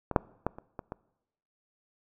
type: clicks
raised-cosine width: 1 ms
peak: -18 / -6 / -13 / -28 / -23 / -22 dBFS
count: 6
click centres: 0.113 / 0.162 / 0.466 / 0.585 / 0.792 / 0.921 s
effects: noise-tail reverb RT60 0.9 s tail -23 dB re dry